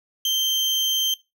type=tone; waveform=35% pulse; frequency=3136 Hz; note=G7; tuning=in tune; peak=-18 dBFS; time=0.25-1.14 s; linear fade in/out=2 ms; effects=noise-tail reverb RT60 0.2 s tail -17 dB re dry